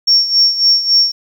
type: tone with tremolo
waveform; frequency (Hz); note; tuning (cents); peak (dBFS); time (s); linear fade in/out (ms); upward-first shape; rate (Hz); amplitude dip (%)
sine; 5490; F8; -31; -5; 0.07-1.12; 10; sine; 3.6; 75
effects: tanh soft clip ceiling -1 dBFS + 7-bit